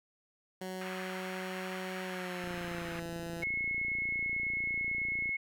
15% pulse tone with pitch glide, 186.1 to 168.69 Hz, F#3 to E3, +10 to +40 cents, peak -32 dBFS, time 0.61-3.44 s, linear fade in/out 5 ms, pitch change -170 cents, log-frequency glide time 2.03-2.95 s
pink band-pass noise, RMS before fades -45 dBFS, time 0.81-3 s, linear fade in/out 5 ms, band 1200 to 2600 Hz, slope 24 dB/octave
click train, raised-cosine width 3 ms, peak -35 dBFS, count 84, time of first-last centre 2.44-5.292 s, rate 29.1 Hz
sine tone, 2180 Hz, C#7, 29 cents flat, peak -31 dBFS, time 3.42-5.37 s, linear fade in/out 10 ms
effects none

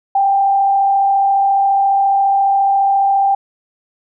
sine tone with frequency modulation, 789 Hz, G5, 11 cents sharp, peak -10 dBFS, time 0.15-3.35 s, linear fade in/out 5 ms, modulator 34.5 Hz, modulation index 0.39, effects none

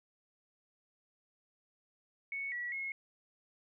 sine tone with pitch steps, 2214 / 1937 / 2169 Hz, C#7 / B6 / C#7, -3 / -34 / -38 cents, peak -36 dBFS, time 2.32-2.92 s, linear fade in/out 2 ms, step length 200 ms, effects none

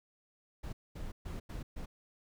brown noise bursts at uneven times, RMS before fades -41 dBFS, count 5, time 0.63-0.73 / 0.95-1.12 / 1.25-1.4 / 1.49-1.63 / 1.76-1.86 s, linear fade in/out 10 ms, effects none

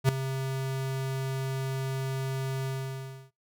square tone with ADSR envelope, 133.4 Hz, C3, 34 cents sharp, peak -17 dBFS, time 0.04-3.31 s, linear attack 49 ms, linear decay 3 ms, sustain -13 dB, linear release 650 ms, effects noise-tail reverb RT60 0.2 s tail -22 dB re dry

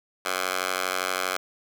10% pulse tone with high-pass filter, 92.5 Hz, F#2, in tune, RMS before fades -28 dBFS, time 0.25-1.37 s, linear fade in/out 5 ms, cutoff 930 Hz, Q 1.1, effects none

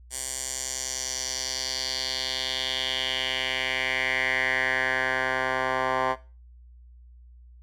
10% pulse tone with band-pass filter sweep, 130 Hz, C3, 11 cents flat, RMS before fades -28 dBFS, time 0.1-6.16 s, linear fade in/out 50 ms, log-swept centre 8400 to 1100 Hz, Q 3.2, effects noise-tail reverb RT60 0.3 s tail -17 dB re dry + added 60 Hz sine -47 dBFS peak until 7.62 s

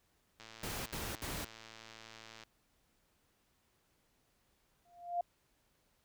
click train, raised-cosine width 0.2 ms, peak -34 dBFS, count 229, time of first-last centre 0.4-2.436 s, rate 112 Hz
pink noise bursts, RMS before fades -41 dBFS, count 3, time 0.63-1.448 s, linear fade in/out 5 ms, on 230 ms, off 64 ms
sine tone with exponential growth, 698.5 Hz, F5, in tune, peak -29 dBFS, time 4.85-5.21 s, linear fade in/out 5 ms, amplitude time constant 77 ms
effects pink hiss -75 dBFS RMS until 6.04 s

